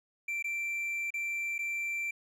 triangle tone with dropouts, 2349 Hz, D7, in tune, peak -30 dBFS, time 0.28-2.11 s, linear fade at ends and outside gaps 5 ms, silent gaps 0.426-0.442 / 1.105-1.139 / 1.582-1.589 s, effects none

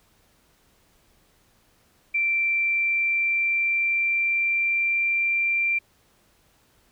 sine tone with pitch glide, 2349 to 2364 Hz, D7 to D7, 0 to +11 cents, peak -20 dBFS, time 2.14-5.79 s, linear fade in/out 10 ms, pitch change +11 cents, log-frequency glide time 2.57-5.29 s, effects pink hiss -62 dBFS RMS until 6.91 s

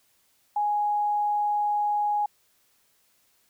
sine tone, 830.6 Hz, G#5, in tune, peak -22 dBFS, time 0.56-2.26 s, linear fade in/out 5 ms, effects white hiss -66 dBFS RMS until 3.49 s

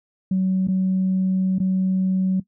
sine tone with dropouts, 187.8 Hz, F#3, 26 cents sharp, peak -16 dBFS, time 0.31-2.4 s, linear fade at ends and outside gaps 5 ms, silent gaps 0.673-0.683 / 1.585-1.6 s, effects noise-tail reverb RT60 0.1 s tail -17 dB re dry + tanh soft clip ceiling -13 dBFS

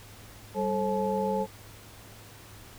sine tone cluster, 195.1 / 435.5 / 534 / 862 Hz, G3 / A4 / C5 / A5, -8 / -18 / +35 / -36 cents, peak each -31 dBFS, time 0.54-1.47 s, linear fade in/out 50 ms, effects added 105 Hz sine -52 dBFS peak until 2.78 s + pink hiss -50 dBFS RMS until 2.78 s

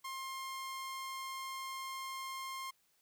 sawtooth tone, 1062 Hz, C6, 25 cents sharp, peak -37 dBFS, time 0.04-2.71 s, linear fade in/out 10 ms, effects white hiss -74 dBFS RMS until 3.01 s

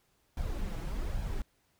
brown noise with flanger, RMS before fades -34 dBFS, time 0.37-1.42 s, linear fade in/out 2 ms, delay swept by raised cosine 1.2 to 6.2 ms, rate 1.2 Hz, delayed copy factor +0.55, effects pink hiss -72 dBFS RMS until 1.79 s

